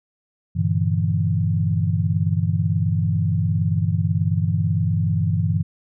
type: chord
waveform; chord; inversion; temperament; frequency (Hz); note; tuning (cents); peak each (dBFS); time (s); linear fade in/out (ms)
sine; E half-diminished seventh; first; equal; 98 / 116.54 / 146.83 / 164.81; G2 / Bb2 / D3 / E3; 0 / 0 / 0 / 0; -21 / -25 / -25 / -22; 0.55-5.63; 20
effects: none